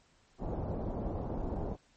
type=low-pass noise; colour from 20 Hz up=pink; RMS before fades=-36 dBFS; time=0.38-1.77 s; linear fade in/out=50 ms; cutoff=800 Hz; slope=24 dB/octave; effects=pink hiss -67 dBFS RMS until 1.96 s + MP3 32 kbps